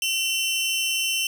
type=tone pair together; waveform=sawtooth; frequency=2723 / 3056 Hz; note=F7 / G7; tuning=-44 / -45 cents; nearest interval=major second; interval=199 cents; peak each=-22 dBFS; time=0.02-1.27 s; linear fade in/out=2 ms; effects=none